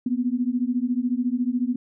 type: beating tone pair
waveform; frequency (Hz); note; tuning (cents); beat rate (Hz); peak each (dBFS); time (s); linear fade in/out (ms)
sine; 240 / 254; B3 / B3; -49 / +49; 14; -24; 0.06-1.76; 5
effects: none